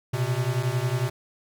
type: beating tone pair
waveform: square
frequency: 120 / 131 Hz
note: B2 / C3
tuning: -49 / +2 cents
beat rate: 11 Hz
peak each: -27 dBFS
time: 0.13-1.1 s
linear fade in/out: 10 ms
effects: none